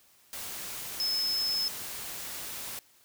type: tone in noise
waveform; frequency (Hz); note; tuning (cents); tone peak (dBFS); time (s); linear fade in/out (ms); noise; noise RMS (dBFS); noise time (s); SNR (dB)
sine; 5200; E8; -24; -27; 1-1.68; 0; white; -39; 0.33-2.79; +9
effects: white hiss -62 dBFS RMS until 3.04 s